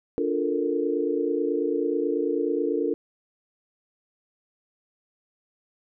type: chord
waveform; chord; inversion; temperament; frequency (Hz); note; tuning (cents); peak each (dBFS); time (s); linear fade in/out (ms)
sine; Bb major seventh; first; just; 291.4 / 349.6 / 437 / 466.2; D4 / F4 / A4 / Bb4; -13 / +2 / -12 / 0; -28; 0.18-2.94; 0
effects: none